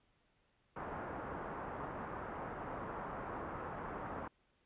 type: low-pass noise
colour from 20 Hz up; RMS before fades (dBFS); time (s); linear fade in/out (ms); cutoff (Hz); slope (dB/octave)
white; -44; 0.76-4.28; 5; 1300; 24
effects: pink hiss -75 dBFS RMS until 4.65 s + resampled to 8000 Hz